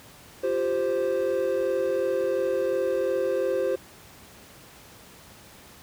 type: chord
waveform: triangle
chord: F suspended second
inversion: none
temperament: equal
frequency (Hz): 349.2 / 392 / 523.3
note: F4 / G4 / C5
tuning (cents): 0 / 0 / 0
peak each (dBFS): -29 / -26 / -23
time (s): 0.43-3.76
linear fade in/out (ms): 10
effects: pink hiss -49 dBFS RMS until 5.82 s + high-pass 60 Hz 12 dB/octave